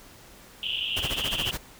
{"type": "band-pass noise", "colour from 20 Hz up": "pink", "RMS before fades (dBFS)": -30, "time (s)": [0.63, 1.51], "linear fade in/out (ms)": 0, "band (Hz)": [2800, 3200], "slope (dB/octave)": 96}
{"type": "noise with tremolo", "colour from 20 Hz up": "pink", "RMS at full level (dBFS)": -30, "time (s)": [0.96, 1.58], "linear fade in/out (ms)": 10, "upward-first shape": "sine", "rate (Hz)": 14, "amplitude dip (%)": 85}
{"effects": ["pink hiss -50 dBFS RMS until 1.79 s"]}